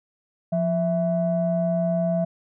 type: tone pair together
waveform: sine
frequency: 174.61 / 659.2 Hz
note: F3 / E5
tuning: 0 / 0 cents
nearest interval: octave + major seventh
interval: 2300 cents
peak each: -22 dBFS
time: 0.52-2.25 s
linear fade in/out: 10 ms
effects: tanh soft clip ceiling -13 dBFS